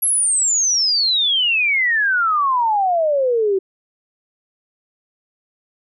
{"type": "exponential sweep", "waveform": "sine", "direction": "down", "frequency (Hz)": [11430, 373.8], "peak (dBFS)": -14, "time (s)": [0.02, 3.59], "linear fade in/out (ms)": 10, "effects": []}